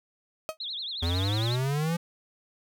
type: tone with exponential decay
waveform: 35% pulse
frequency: 632 Hz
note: D#5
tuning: 27 cents sharp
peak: -24 dBFS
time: 0.49-0.57 s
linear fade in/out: 0 ms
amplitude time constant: 16 ms
type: tone with vibrato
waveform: sine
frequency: 3734 Hz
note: A#7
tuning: 2 cents sharp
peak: -32 dBFS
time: 0.6-1.56 s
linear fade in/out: 5 ms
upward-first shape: triangle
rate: 11 Hz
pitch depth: 260 cents each way
type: exponential sweep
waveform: square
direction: up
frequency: 81.6 to 173.4 Hz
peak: -26 dBFS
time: 1.02-1.97 s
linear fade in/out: 10 ms
effects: none